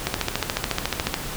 click train, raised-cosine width 0.2 ms, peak -4 dBFS, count 16, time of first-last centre 0.07-1.141 s, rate 14 Hz, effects pink hiss -32 dBFS RMS until 1.36 s

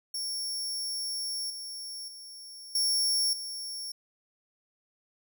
sawtooth tone with level steps, 5480 Hz, F8, 34 cents flat, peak -29 / -35 / -41 / -22 / -33 dBFS, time 0.14-3.92 s, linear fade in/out 5 ms, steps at 1.5 / 2.08 / 2.75 / 3.33 s, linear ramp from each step 2 ms, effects none

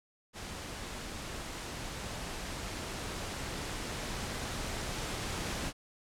pink noise with level ramp, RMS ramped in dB -42 to -36 dBFS, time 0.33-5.73 s, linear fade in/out 50 ms, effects low-pass 9000 Hz 12 dB/octave

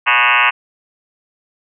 sine tone with frequency modulation, 1853 Hz, A#6, 11 cents flat, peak -9 dBFS, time 0.06-0.51 s, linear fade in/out 20 ms, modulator 125 Hz, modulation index 7.6, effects none

